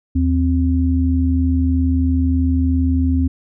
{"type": "tone pair together", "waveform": "sine", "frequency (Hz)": [79.5, 261.6], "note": ["D#2", "C4"], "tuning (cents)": [38, 0], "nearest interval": "octave + major sixth", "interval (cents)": 2062, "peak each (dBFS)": [-15, -17], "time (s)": [0.15, 3.28], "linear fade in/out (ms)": 10, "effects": []}